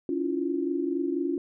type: tone cluster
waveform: sine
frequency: 281 / 327.4 / 351.4 Hz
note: C#4 / E4 / F4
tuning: +24 / -12 / +11 cents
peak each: -29 / -32 / -29 dBFS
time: 0.09-1.38 s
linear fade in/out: 2 ms
effects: none